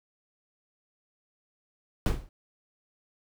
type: noise with exponential decay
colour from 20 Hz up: brown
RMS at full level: -17 dBFS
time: 2.06-2.29 s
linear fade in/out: 1 ms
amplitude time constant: 50 ms
effects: none